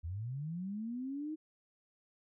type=linear sweep; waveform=sine; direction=up; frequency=76.3 to 317.6 Hz; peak=-37 dBFS; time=0.03-1.36 s; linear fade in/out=20 ms; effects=none